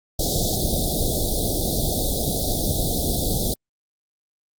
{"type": "band-stop noise", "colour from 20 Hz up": "pink", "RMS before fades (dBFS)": -22, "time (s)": [0.19, 3.54], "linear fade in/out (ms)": 5, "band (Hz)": [760, 3500], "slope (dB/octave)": 96, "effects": ["Opus 48 kbps"]}